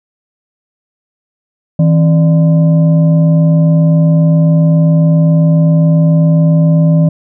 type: tone with frequency modulation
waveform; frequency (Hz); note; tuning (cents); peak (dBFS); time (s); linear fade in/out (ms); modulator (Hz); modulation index
sine; 161.8; E3; -32; -5; 1.79-7.09; 5; 431; 0.43
effects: none